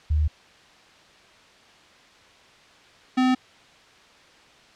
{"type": "tone pair in turn", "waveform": ["sine", "square"], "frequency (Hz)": [76.1, 256], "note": ["D#2", "C4"], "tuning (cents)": [-38, -38], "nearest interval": "octave + major sixth", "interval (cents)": 2100, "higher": "second", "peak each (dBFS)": -18, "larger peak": "neither", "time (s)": [[0.1, 0.28], [3.17, 3.35]], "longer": "neither", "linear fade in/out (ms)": 10, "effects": ["white hiss -52 dBFS RMS until 4.75 s", "low-pass 4000 Hz 12 dB/octave"]}